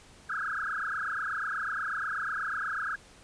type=tone with frequency modulation; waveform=sine; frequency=1465 Hz; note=F#6; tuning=18 cents flat; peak=-30 dBFS; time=0.29-2.96 s; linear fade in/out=10 ms; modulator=28.2 Hz; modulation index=7; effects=pink hiss -55 dBFS RMS until 3.23 s + resampled to 22050 Hz